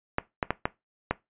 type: clicks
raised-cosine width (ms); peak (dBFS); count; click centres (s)
0.5; -9; 5; 0.184 / 0.428 / 0.506 / 0.655 / 1.11
effects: noise-tail reverb RT60 0.2 s tail -19 dB re dry + resampled to 8000 Hz